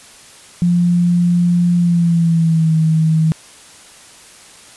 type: tone with pitch glide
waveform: sine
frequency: 174.7 to 159.28 Hz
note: F3 to D#3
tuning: +1 to +41 cents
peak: -10 dBFS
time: 0.62-3.32 s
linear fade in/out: 0 ms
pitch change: -160 cents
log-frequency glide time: 1.76-2.75 s
effects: white hiss -41 dBFS RMS until 4.76 s + resampled to 24000 Hz